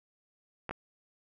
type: clicks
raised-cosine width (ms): 0.5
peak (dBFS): -21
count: 2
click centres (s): 0.693 / 0.71
effects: none